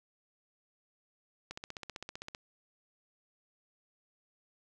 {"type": "click train", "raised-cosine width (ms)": 0.2, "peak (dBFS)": -24, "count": 14, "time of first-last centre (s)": [1.51, 2.349], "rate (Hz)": 15.5, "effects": []}